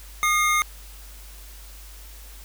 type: tone pair together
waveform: square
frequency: 1226.8 / 2130 Hz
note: D#6 / C7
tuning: -25 / +30 cents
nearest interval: minor seventh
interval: 955 cents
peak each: -22 dBFS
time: 0.23-0.62 s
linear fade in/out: 0 ms
effects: added 50 Hz sine -41 dBFS peak until 2.44 s + white hiss -47 dBFS RMS until 2.44 s